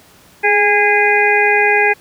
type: harmonic tone with a mistuned harmonic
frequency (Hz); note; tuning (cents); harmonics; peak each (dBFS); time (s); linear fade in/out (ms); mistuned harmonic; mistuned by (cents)
410; G#4; -22; 1 / 2 / 4 / 5 / 6; -16 / -16 / -16 / -16 / -16; 0.43-1.94; 20; 1; +32
effects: pink hiss -46 dBFS RMS until 2 s + high-pass 80 Hz 12 dB/octave